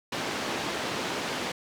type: band-pass noise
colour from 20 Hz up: pink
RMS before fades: -32 dBFS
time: 0.12-1.52 s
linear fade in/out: 5 ms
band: 220 to 5000 Hz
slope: 12 dB/octave
effects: none